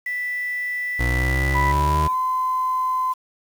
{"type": "tone", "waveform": "sine", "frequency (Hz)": 1976, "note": "B6", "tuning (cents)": 0, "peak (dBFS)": -23, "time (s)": [0.06, 1.72], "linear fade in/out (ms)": 5}
{"type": "exponential sweep", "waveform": "30% pulse", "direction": "up", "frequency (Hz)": [59.9, 77.4], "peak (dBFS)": -17, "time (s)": [0.99, 2.08], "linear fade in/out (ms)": 10}
{"type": "tone with pitch glide", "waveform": "sine", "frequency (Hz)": [987.8, 1025], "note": ["B5", "C6"], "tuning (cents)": [0, -36], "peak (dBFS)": -19, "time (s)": [1.54, 3.14], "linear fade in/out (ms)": 20, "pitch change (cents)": 64, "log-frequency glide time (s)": [1.88, 2.15]}
{"effects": ["7-bit"]}